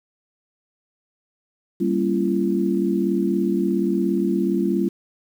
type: chord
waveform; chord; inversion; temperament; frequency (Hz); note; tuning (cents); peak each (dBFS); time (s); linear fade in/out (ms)
sine; G half-diminished seventh; none; equal with one note detuned; 196 / 233.1 / 277.2 / 340.9; G3 / Bb3 / Db4 / F4; 0 / 0 / 0 / -42; -22 / -26 / -26 / -22; 1.8-4.89; 10
effects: 8-bit